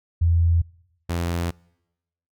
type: tone pair in turn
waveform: sine / sawtooth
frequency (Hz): 84.3 / 85.63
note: E2 / F2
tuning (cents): +39 / -34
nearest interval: unison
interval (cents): 27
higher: second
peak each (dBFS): -15 / -19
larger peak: first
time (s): 0.21-0.62 / 1.09-1.51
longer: second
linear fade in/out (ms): 10
effects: noise-tail reverb RT60 0.9 s tail -26 dB re dry